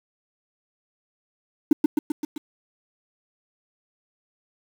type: tone with echo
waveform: triangle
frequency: 299.6 Hz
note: D4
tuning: 35 cents sharp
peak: -6 dBFS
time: 1.71-1.73 s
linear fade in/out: 5 ms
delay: 130 ms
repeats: 5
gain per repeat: -4 dB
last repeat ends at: 2.38 s
effects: tanh soft clip ceiling -8 dBFS + 7-bit